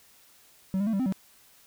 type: tone with pitch steps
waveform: triangle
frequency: 190.2 / 201.4 / 224.1 / 195.4 / 259.1 / 191 Hz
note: F#3 / G3 / A3 / G3 / C4 / G3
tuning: +48 / +47 / +32 / -5 / -17 / -45 cents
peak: -22 dBFS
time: 0.74-1.124 s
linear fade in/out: 0 ms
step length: 64 ms
effects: white hiss -58 dBFS RMS until 1.66 s